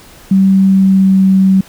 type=tone with pitch glide; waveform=sine; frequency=192.5 to 190.95 Hz; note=G3 to G3; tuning=-31 to -45 cents; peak=-5 dBFS; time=0.31-1.61 s; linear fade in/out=5 ms; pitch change=-14 cents; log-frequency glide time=0.66-1.25 s; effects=pink hiss -39 dBFS RMS until 1.68 s